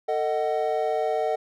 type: chord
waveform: triangle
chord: D# diminished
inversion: second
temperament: just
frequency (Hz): 448 / 622.3 / 746.7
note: A4 / D#5 / F#5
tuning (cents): +31 / 0 / +16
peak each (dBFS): -25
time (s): 0.08-1.36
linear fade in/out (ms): 10
effects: none